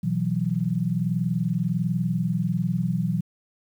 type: chord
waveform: sine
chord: B suspended fourth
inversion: none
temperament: equal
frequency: 123.47 / 164.81 / 185 Hz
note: B2 / E3 / F#3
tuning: 0 / 0 / 0 cents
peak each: -28 / -25 / -26 dBFS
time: 0.03-3.21 s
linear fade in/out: 10 ms
effects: 9-bit